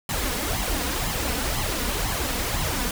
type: noise with flanger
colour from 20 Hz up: pink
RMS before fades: -26 dBFS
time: 0.09-2.91 s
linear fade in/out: 2 ms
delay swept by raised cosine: 0.96 to 4.16 ms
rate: 2 Hz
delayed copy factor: +0.65
effects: none